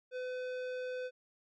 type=tone with tanh clipping; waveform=sine; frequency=505 Hz; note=B4; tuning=39 cents sharp; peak=-39 dBFS; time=0.11-1.11 s; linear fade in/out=50 ms; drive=15 dB; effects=none